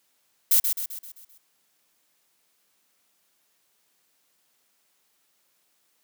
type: noise with echo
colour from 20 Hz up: violet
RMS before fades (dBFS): -18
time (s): 0.51-0.6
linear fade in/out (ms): 5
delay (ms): 130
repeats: 6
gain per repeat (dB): -6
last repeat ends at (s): 1.38
effects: white hiss -69 dBFS RMS until 6.03 s + high-pass 150 Hz 12 dB/octave